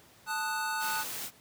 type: chord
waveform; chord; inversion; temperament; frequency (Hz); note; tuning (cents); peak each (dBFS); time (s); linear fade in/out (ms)
square; D# diminished; second; equal; 880 / 1244.5 / 1480; A5 / D#6 / F#6; 0 / 0 / 0; -35 / -39 / -35; 0.26-1.05; 50
type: noise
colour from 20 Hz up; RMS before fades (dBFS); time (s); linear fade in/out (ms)
white; -38; 0.79-1.31; 50
effects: pink hiss -58 dBFS RMS until 1.4 s + high-pass 100 Hz 12 dB/octave